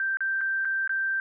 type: tone with dropouts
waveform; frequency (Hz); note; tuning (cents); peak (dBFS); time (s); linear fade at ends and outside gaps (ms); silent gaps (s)
sine; 1568; G6; 0; -24; 0-1.2; 1; 0.171-0.206 / 0.409-0.413 / 0.649-0.653 / 0.876-0.894
effects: none